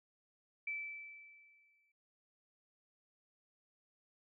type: tone with exponential decay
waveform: sine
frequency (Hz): 2319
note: D7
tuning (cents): -22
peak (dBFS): -36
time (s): 0.67-1.92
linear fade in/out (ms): 5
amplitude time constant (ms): 270
effects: none